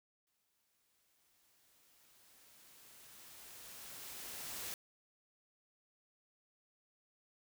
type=noise with exponential growth; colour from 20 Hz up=white; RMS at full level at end=-43 dBFS; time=0.27-4.74 s; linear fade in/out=1 ms; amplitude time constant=970 ms; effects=none